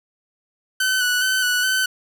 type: tone with vibrato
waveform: sawtooth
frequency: 1500 Hz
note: F#6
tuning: 23 cents sharp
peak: -14 dBFS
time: 0.8-1.86 s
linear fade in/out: 5 ms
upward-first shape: square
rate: 2.4 Hz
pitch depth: 26 cents each way
effects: none